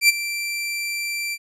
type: tone with ADSR envelope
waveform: sawtooth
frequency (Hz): 2349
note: D7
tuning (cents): 0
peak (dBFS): -6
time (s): 0.01-1.38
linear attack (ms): 78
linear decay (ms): 22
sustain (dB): -15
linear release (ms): 49
effects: resampled to 32000 Hz